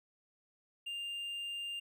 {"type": "tone with hard clipping", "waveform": "triangle", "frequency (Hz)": 2800, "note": "F7", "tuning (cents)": 4, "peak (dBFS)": -39, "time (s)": [0.86, 1.8], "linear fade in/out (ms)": 10, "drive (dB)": 6, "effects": []}